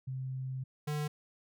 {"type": "tone pair in turn", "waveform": ["sine", "square"], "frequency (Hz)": [130.81, 149.4], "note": ["C3", "D3"], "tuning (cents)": [0, 30], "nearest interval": "major second", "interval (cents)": 230, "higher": "second", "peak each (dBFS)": [-35, -33], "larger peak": "second", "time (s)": [[0.07, 0.64], [0.87, 1.08]], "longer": "first", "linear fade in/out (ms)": 10, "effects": []}